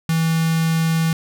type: tone with notch filter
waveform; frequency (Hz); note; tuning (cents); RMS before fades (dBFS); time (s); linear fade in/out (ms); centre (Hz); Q
square; 162.8; E3; -21; -18; 0.09-1.13; 2; 560; 0.72
effects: none